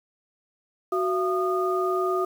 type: tone cluster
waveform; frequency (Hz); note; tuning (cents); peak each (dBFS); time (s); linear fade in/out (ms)
sine; 370.7 / 679 / 1226; F#4 / F5 / D#6; +3 / -49 / -26; -24 / -30 / -27; 0.92-2.25; 5
effects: 8-bit